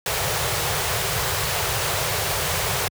pink band-stop noise, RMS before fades -23 dBFS, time 0.06-2.88 s, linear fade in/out 2 ms, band 160 to 390 Hz, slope 48 dB/octave, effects high-pass 80 Hz 12 dB/octave

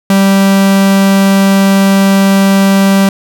45% pulse tone, 195.3 Hz, G3, 6 cents flat, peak -5 dBFS, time 0.1-3.09 s, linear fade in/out 2 ms, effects none

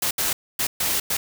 white noise bursts at uneven times, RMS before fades -23 dBFS, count 5, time 0.02-0.11 / 0.18-0.33 / 0.59-0.67 / 0.8-1 / 1.1-1.17 s, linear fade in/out 5 ms, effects none

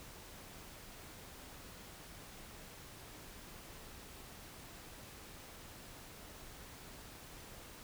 silence, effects pink hiss -53 dBFS RMS until 7.83 s

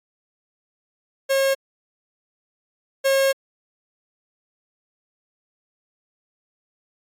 45% pulse tone pair in turn, 542 / 542 Hz, C#5 / C#5, -39 / -39 cents, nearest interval unison, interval 0 cents, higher neither, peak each -17 / -16 dBFS, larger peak second, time 1.29-1.55 / 3.04-3.33 s, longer second, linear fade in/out 20 ms, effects AAC 64 kbps

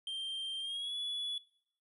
triangle tone with pitch glide, 3164 to 3411 Hz, G7 to G#7, +15 to +46 cents, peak -35 dBFS, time 0.07-1.38 s, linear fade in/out 2 ms, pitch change +131 cents, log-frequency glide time 0.6-0.95 s, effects noise-tail reverb RT60 0.7 s tail -21 dB re dry + resampled to 32000 Hz

